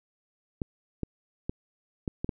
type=clicks; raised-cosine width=3 ms; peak=-17 dBFS; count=6; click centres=0.618 / 1.033 / 1.495 / 2.078 / 2.245 / 2.292 s; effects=none